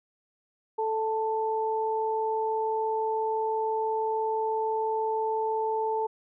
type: tone pair together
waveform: sine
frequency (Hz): 439.3 / 883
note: A4 / A5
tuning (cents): -3 / +6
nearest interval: octave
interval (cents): 1209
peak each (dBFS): -28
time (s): 0.78-6.07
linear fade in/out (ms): 10
effects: none